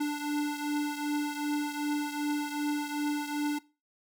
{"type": "beating tone pair", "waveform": "square", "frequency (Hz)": [293.7, 296.3], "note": ["D4", "D4"], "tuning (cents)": [0, 15], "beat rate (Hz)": 2.6, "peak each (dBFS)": [-31, -36], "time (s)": [0, 3.59], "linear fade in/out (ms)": 10, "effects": ["noise-tail reverb RT60 0.3 s tail -20 dB re dry"]}